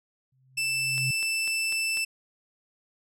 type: tone with exponential growth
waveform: sine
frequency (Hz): 130.81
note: C3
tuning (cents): 0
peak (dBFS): -26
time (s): 0.32-1.11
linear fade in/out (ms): 5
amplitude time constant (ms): 170
type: tone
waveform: sawtooth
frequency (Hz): 2651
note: E7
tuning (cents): +9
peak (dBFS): -22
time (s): 0.57-2.05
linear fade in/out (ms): 10
type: click train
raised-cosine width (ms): 0.2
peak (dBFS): -23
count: 5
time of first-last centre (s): 0.98-1.973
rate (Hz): 4.03
effects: low-pass 12000 Hz 12 dB/octave